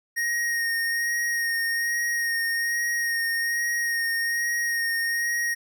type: tone with vibrato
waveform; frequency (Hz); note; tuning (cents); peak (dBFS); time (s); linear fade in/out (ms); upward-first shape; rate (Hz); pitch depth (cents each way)
square; 1864.7; A#6; 0; -24; 0.16-5.55; 20; sine; 1.2; 19
effects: none